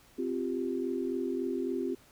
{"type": "chord", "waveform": "sine", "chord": "C suspended fourth", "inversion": "none", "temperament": "just", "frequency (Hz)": [261.6, 348.8, 392.4], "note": ["C4", "F4", "G4"], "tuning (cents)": [0, -2, 2], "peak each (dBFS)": [-34, -34, -35], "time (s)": [0.18, 1.95], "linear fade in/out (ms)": 10, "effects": ["pink hiss -60 dBFS RMS until 2.11 s"]}